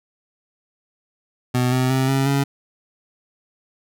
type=tone with pitch steps; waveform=25% pulse; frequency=125 / 128.37 / 131.82 / 135.37 / 139.02 Hz; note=B2 / C3 / C3 / C#3 / C#3; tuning=+21 / -33 / +13 / -41 / +5 cents; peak=-13 dBFS; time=1.54-2.44 s; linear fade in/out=10 ms; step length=180 ms; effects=none